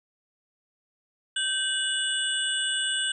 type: tone cluster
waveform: sine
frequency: 1556 / 2936 / 3465 / 8170 Hz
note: G6 / F#7 / A7 / C9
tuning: -13 / -14 / -27 / -42 cents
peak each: -30 / -28 / -32 / -33 dBFS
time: 1.36-3.12 s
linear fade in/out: 5 ms
effects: none